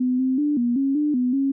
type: tone with pitch steps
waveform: sine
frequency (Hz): 252.3 / 260.1 / 294.8 / 239.9 / 273.1 / 297.7 / 249.3 / 273.4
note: B3 / C4 / D4 / A#3 / C#4 / D4 / B3 / C#4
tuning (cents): +37 / -10 / +7 / +50 / -26 / +24 / +16 / -24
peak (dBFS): -18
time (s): 0-1.52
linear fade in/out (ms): 10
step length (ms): 190
effects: none